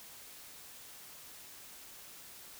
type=silence; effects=white hiss -52 dBFS RMS until 2.59 s